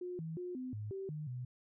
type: tone with pitch steps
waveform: sine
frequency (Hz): 359 / 161.4 / 358.6 / 255.4 / 105.6 / 386.6 / 151.9 / 124.8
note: F4 / E3 / F4 / C4 / G#2 / G4 / D#3 / B2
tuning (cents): +48 / -36 / +46 / -42 / +29 / -24 / -41 / +19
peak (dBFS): -39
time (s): 0.01-1.45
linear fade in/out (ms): 5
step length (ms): 180
effects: none